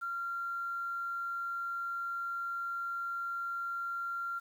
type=tone with quantisation; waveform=sine; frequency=1380 Hz; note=F6; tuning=21 cents flat; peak=-34 dBFS; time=0.01-4.4 s; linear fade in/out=20 ms; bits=10; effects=none